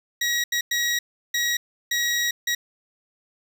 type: tone bursts at uneven times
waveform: 20% pulse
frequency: 1908 Hz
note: A#6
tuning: 40 cents sharp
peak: -16 dBFS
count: 6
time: 0.21-0.44 / 0.52-0.61 / 0.71-0.99 / 1.34-1.57 / 1.91-2.31 / 2.47-2.55 s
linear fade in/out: 5 ms
effects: none